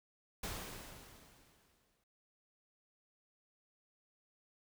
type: noise with exponential decay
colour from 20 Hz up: pink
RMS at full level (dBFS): -41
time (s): 0.43-2.04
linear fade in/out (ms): 5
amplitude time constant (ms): 350
effects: none

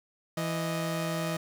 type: tone pair together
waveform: sawtooth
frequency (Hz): 165.69 / 622.3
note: E3 / D#5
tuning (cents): +9 / 0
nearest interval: octave + major seventh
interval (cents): 2291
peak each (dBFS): -27 / -30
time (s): 0.37-1.37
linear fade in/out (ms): 5
effects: none

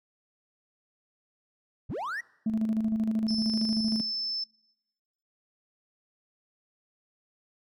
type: linear sweep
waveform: triangle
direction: up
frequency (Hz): 49 to 1982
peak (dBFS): -29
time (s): 1.89-2.21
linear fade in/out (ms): 10
type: tone with tremolo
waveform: sine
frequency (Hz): 219.9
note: A3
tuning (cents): -1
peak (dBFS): -22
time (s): 2.46-4.01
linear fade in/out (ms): 5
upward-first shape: square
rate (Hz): 13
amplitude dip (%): 55
type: tone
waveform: sine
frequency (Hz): 5274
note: E8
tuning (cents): 0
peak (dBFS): -29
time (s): 3.28-4.44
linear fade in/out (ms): 5
effects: noise-tail reverb RT60 1.0 s tail -25 dB re dry + tanh soft clip ceiling -21 dBFS

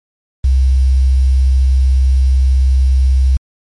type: tone with quantisation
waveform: sine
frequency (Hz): 65.41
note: C2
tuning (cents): 0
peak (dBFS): -7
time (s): 0.44-3.37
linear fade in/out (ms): 5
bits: 6
effects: MP3 48 kbps

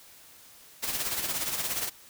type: noise with tremolo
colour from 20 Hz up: white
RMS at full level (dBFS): -29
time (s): 0.82-1.9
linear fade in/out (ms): 20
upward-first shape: sine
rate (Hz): 17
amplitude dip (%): 55
effects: white hiss -53 dBFS RMS until 2.09 s

